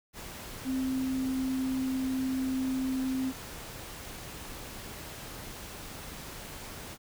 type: tone in noise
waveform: sine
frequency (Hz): 261.6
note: C4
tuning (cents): 0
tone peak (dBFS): -28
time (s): 0.64-3.33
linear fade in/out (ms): 50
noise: pink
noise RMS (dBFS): -43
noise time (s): 0.13-6.98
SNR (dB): +12
effects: none